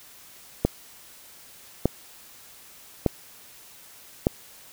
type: click train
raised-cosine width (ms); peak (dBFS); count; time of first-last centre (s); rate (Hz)
2; -5; 4; 0.65-4.269; 0.829
effects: white hiss -49 dBFS RMS until 4.72 s

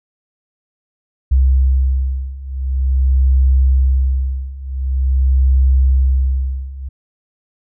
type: beating tone pair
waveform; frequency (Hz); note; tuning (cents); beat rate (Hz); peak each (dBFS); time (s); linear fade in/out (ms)
sine; 65.41 / 65.87; C2 / C2; 0 / +12; 0.46; -15 / -13; 1.31-6.89; 10
effects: none

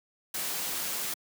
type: noise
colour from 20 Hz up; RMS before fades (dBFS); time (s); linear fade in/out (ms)
white; -33; 0.34-1.14; 5
effects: high-pass 150 Hz 12 dB/octave

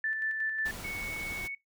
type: tone with tremolo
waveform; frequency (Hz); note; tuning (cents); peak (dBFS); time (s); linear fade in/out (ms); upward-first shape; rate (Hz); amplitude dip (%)
sine; 1761; A6; +1; -28; 0.04-0.71; 2; square; 5.5; 35
type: noise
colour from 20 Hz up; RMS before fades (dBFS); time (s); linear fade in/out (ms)
pink; -42; 0.65-1.48; 10
type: tone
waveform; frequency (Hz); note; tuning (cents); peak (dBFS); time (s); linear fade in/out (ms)
sine; 2217; C#7; 0; -35; 0.84-1.55; 5
effects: noise-tail reverb RT60 0.2 s tail -24 dB re dry

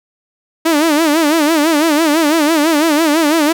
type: tone with vibrato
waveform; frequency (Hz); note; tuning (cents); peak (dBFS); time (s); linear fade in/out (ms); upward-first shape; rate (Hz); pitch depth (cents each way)
sawtooth; 310.7; D#4; -2; -6; 0.65-3.53; 10; sine; 6; 130
effects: none

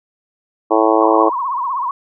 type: harmonic tone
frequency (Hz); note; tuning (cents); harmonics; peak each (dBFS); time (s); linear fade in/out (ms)
110; A2; 0; 3 / 4 / 5 / 6 / 7 / 8 / 9 / 10; -16 / -17 / -18 / -19 / -19 / -20 / -21 / -21; 0.7-1.3; 20
type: tone with vibrato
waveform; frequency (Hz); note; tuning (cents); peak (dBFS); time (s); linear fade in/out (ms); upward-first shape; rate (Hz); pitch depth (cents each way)
sine; 1030; C6; -28; -17; 1.01-1.91; 2; triangle; 16; 180
effects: none

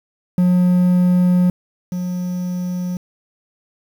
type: tone pair in turn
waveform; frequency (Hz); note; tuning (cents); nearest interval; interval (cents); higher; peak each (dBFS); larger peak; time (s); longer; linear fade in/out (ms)
triangle; 179.7 / 179.7; F3 / F3; +50 / +50; unison; 0; neither; -9 / -18; first; 0.38-1.5 / 1.92-2.97; first; 2
effects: 7-bit

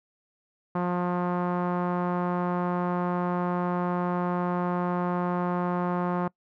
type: tone with low-pass filter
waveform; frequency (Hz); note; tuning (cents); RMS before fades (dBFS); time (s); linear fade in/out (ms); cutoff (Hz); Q
sawtooth; 177.6; F3; +29; -27; 0.75-6.28; 5; 1100; 2.3
effects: noise-tail reverb RT60 0.1 s tail -24 dB re dry

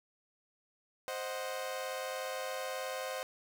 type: chord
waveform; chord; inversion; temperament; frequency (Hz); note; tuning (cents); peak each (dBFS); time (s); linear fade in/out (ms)
sawtooth; C diminished; none; equal; 523.3 / 622.3 / 740; C5 / Eb5 / Gb5; 0 / 0 / 0; -35 / -39 / -40; 1.08-3.23; 0
effects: none

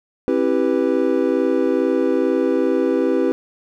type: chord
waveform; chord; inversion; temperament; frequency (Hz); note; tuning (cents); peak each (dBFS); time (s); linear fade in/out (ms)
triangle; C major seventh; none; equal with one note detuned; 267.3 / 329.6 / 392 / 493.9; C4 / E4 / G4 / B4; +37 / 0 / 0 / 0; -19; 0.28-3.32; 0
effects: none

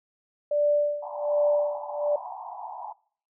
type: tone with tremolo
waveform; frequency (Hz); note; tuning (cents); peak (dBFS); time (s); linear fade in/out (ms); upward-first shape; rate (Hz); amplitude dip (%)
sine; 587.3; D5; 0; -18; 0.51-2.16; 5; sine; 1.3; 90
type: band-pass noise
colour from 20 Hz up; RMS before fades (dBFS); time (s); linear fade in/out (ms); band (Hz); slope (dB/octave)
white; -38; 1.02-2.93; 10; 700 to 980; 96
effects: noise-tail reverb RT60 0.5 s tail -22 dB re dry

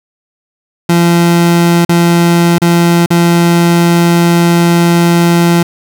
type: tone with dropouts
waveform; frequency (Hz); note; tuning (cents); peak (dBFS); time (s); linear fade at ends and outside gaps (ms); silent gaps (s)
30% pulse; 171.2; F3; -34; -3; 0.89-5.63; 5; 1.85-1.891 / 2.584-2.617 / 3.061-3.104
effects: none

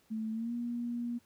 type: tone with pitch glide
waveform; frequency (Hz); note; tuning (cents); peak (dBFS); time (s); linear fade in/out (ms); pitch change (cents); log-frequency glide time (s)
sine; 220 to 238.5; A3 to A#3; 0 to +40; -33; 0.1-1.19; 20; +140; 0.32-0.53
effects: pink hiss -68 dBFS RMS until 1.25 s + high-pass 80 Hz 12 dB/octave

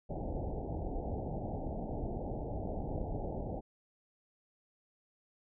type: low-pass noise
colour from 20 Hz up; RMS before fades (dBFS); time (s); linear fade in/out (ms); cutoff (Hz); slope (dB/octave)
pink; -38; 0.09-3.61; 20; 840; 96
effects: none

